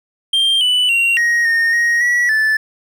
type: tone with pitch steps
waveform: triangle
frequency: 3178 / 2979 / 2753 / 1881 / 1839 / 1878 / 1936 / 1749 Hz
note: G7 / F#7 / F7 / A#6 / A#6 / A#6 / B6 / A6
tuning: +23 / +11 / -25 / +15 / -24 / +12 / -35 / -11 cents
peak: -10 dBFS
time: 0.33-2.57 s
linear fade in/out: 5 ms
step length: 280 ms
effects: none